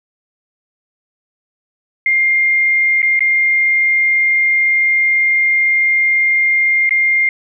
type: tone with dropouts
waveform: sine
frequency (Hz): 2113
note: C7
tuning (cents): +16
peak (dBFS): -10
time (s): 2.06-7.29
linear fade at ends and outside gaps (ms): 2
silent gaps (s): 3.019-3.028 / 3.193-3.206 / 6.893-6.908
effects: none